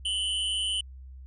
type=tone with amplitude modulation; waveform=square; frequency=3009 Hz; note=F#7; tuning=28 cents sharp; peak=-24 dBFS; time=0.05-0.81 s; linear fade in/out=5 ms; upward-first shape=sine; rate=199 Hz; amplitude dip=70%; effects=added 65 Hz sine -42 dBFS peak until 1.26 s + resampled to 24000 Hz